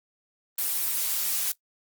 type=noise; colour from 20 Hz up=blue; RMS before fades=-27 dBFS; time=0.58-1.52 s; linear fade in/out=5 ms; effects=noise-tail reverb RT60 0.1 s tail -19 dB re dry + Opus 24 kbps